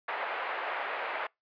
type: band-pass noise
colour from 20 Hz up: pink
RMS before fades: -35 dBFS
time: 0.08-1.27 s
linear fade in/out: 5 ms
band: 560 to 2400 Hz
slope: 24 dB/octave
effects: noise-tail reverb RT60 0.2 s tail -26 dB re dry + resampled to 11025 Hz